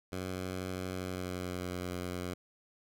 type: tone with pitch glide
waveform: 10% pulse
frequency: 92.5 to 89.97 Hz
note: F#2 to F#2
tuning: 0 to -48 cents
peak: -28 dBFS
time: 0.12-2.34 s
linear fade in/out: 5 ms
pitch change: -48 cents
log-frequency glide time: 0.92-1.66 s
effects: none